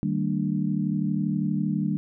sine chord, Eb major seventh, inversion none, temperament equal with one note detuned, 155.56 / 196 / 228.3 / 293.7 Hz, Eb3 / G3 / Bb3 / D4, 0 / 0 / -36 / 0 cents, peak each -28 / -26 / -30 / -31 dBFS, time 0.03-1.97 s, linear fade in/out 0 ms, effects none

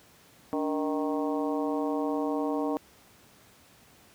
harmonic tone with a mistuned harmonic, 155.56 Hz, D#3, in tune, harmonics 2 / 3 / 4 / 5 / 6 / 7, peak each -29 / -33 / -35 / -37 / -39 / -40 dBFS, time 0.53-2.77 s, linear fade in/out 0 ms, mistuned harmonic 2, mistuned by -120 cents, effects pink hiss -57 dBFS RMS until 4.14 s + high-pass 80 Hz 12 dB/octave

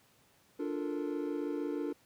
triangle chord, Bb major seventh, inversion first, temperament equal, 293.7 / 349.2 / 440 / 466.2 Hz, D4 / F4 / A4 / Bb4, 0 / 0 / 0 / 0 cents, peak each -34 / -37 / -39 / -40 dBFS, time 0.59-1.93 s, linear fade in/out 10 ms, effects pink hiss -66 dBFS RMS until 2.05 s + high-pass 100 Hz 12 dB/octave

